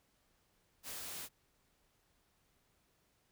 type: noise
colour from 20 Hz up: white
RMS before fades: -45 dBFS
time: 0.83-1.29 s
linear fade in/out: 50 ms
effects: pink hiss -75 dBFS RMS until 3.31 s